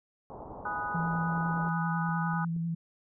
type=low-pass noise; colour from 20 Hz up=white; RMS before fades=-44 dBFS; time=0.3-1.69 s; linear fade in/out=0 ms; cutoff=1000 Hz; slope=48 dB/octave
type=chord; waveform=sine; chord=G# minor seventh; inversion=none; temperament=equal; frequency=830.6 / 987.8 / 1244.5 / 1480 Hz; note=G#5 / B5 / D#6 / F#6; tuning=0 / 0 / 0 / 0 cents; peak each=-36 / -39 / -36 / -37 dBFS; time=0.65-2.45 s; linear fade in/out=5 ms
type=tone with vibrato; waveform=sine; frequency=167 Hz; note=E3; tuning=23 cents sharp; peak=-29 dBFS; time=0.94-2.75 s; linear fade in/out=10 ms; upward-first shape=square; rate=10 Hz; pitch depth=17 cents each way
type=clicks; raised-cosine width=3 ms; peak=-38 dBFS; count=6; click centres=0.993 / 1.153 / 1.187 / 2.091 / 2.334 / 2.564 s
effects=none

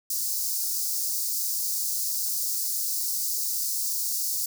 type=high-pass noise; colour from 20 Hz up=white; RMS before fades=-28 dBFS; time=0.1-4.46 s; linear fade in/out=5 ms; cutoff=4600 Hz; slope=48 dB/octave; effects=none

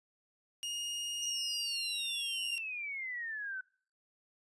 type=tone with pitch glide; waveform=sawtooth; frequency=2855 to 2779 Hz; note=F7 to F7; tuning=+37 to -9 cents; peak=-33 dBFS; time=0.63-2.58 s; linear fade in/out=0 ms; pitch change=-46 cents; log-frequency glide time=1.51-1.8 s
type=exponential sweep; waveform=sine; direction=down; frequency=5920 to 1500 Hz; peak=-37 dBFS; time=1.22-3.61 s; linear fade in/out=5 ms
effects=noise-tail reverb RT60 0.5 s tail -25 dB re dry + resampled to 24000 Hz

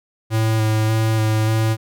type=tone with vibrato; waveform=square; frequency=110 Hz; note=A2; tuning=in tune; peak=-16 dBFS; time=0.3-1.77 s; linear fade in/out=50 ms; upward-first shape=square; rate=1.7 Hz; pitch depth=14 cents each way; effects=none

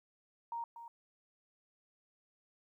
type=tone with echo; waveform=sine; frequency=932.3 Hz; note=A#5; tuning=in tune; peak=-37 dBFS; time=0.52-0.64 s; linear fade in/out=2 ms; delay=240 ms; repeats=1; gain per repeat=-10 dB; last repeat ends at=0.88 s; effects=13-bit

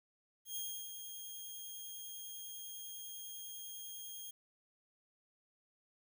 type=tone with ADSR envelope; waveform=5% pulse; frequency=3242 Hz; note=G#7; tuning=42 cents flat; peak=-30 dBFS; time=0.45-4.31 s; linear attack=110 ms; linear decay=320 ms; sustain=-7 dB; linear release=8 ms; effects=12-bit

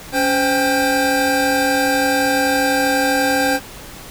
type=tone cluster; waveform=square; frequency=278.8 / 517 / 788 / 1583 Hz; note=C#4 / C5 / G5 / G6; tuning=+10 / -21 / +9 / +17 cents; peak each=-21 dBFS; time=0.12-3.6 s; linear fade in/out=50 ms; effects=pink hiss -36 dBFS RMS until 4.1 s

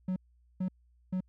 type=tone bursts; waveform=triangle; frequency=185 Hz; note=F#3; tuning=in tune; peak=-27 dBFS; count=3; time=0.08-1.206 s; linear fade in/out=5 ms; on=82 ms; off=440 ms; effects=added 60 Hz sine -62 dBFS peak until 1.28 s

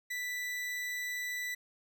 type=tone; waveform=40% pulse; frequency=1977 Hz; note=B6; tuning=1 cent sharp; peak=-34 dBFS; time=0.1-1.55 s; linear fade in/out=10 ms; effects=none

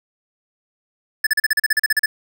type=tone bursts; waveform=square; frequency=1735 Hz; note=A6; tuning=25 cents flat; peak=-14 dBFS; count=13; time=1.24-2.06 s; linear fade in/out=5 ms; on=28 ms; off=38 ms; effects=none

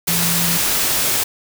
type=tone in noise; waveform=sine; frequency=170.4 Hz; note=F3; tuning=42 cents flat; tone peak=-22 dBFS; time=0.08-0.58 s; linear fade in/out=10 ms; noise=white; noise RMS=-18 dBFS; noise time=0.07-1.24 s; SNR=-7 dB; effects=none

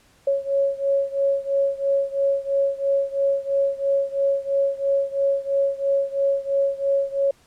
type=beating tone pair; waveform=sine; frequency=552 / 555 Hz; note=C#5 / C#5; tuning=-7 / +2 cents; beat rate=3 Hz; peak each=-21 / -23 dBFS; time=0.27-7.31 s; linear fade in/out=5 ms; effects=pink hiss -57 dBFS RMS until 7.46 s + low-pass 11000 Hz 12 dB/octave

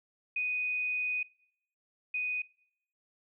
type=tone pair in turn; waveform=sine; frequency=2489 / 2489 Hz; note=D#7 / D#7; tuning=0 / 0 cents; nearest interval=unison; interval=0 cents; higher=neither; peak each=-29 / -30 dBFS; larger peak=first; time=0.36-1.23 / 2.14-2.42 s; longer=first; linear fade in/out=5 ms; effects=noise-tail reverb RT60 0.7 s tail -22 dB re dry

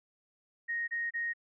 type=tone bursts; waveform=sine; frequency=1867 Hz; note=A#6; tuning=2 cents sharp; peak=-31 dBFS; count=3; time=0.68-1.336 s; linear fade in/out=20 ms; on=200 ms; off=28 ms; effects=none

